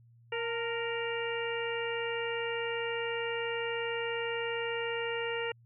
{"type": "harmonic tone with a mistuned harmonic", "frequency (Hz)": 466.2, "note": "A#4", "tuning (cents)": 0, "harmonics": [1, 2, 3, 4, 5, 6], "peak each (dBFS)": [-34, -41, -42, -40, -42, -40], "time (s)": [0.32, 5.52], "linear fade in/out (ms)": 5, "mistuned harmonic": 2, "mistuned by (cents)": -47, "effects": ["added 117 Hz sine -57 dBFS peak until 5.65 s"]}